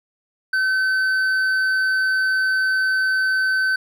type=tone with hard clipping; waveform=triangle; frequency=1529 Hz; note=G6; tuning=44 cents flat; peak=-18 dBFS; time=0.53-3.76 s; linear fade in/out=5 ms; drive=8 dB; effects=none